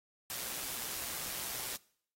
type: noise with amplitude modulation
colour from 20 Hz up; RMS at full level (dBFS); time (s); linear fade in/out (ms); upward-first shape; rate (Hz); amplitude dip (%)
white; -38; 0.3-1.76; 0; sine; 125; 40
effects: noise-tail reverb RT60 0.6 s tail -22 dB re dry + AAC 48 kbps